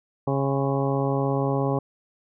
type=harmonic tone with a mistuned harmonic; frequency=137.2 Hz; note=C#3; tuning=17 cents flat; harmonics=1 / 2 / 3 / 4 / 5 / 6 / 7 / 8; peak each=-25 / -28 / -28 / -29 / -35 / -32 / -36 / -36 dBFS; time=0.27-1.79 s; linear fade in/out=5 ms; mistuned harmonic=7; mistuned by=+73 cents; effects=none